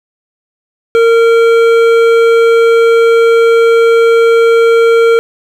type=tone with hard clipping; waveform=triangle; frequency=460 Hz; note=A#4; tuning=23 cents flat; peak=-6 dBFS; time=0.95-5.19 s; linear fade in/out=0 ms; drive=15 dB; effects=none